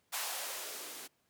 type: noise with band-pass filter sweep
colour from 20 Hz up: violet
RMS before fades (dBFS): -41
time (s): 0.12-1.08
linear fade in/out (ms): 20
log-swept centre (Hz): 880 to 260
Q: 1.7
effects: pink hiss -75 dBFS RMS until 1.29 s + high-pass 100 Hz 12 dB/octave